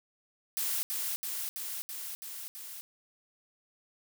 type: noise with echo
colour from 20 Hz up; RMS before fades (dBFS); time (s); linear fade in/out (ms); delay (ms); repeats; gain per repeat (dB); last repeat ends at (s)
blue; -32; 0.57-0.83; 0; 330; 6; -2; 2.81
effects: none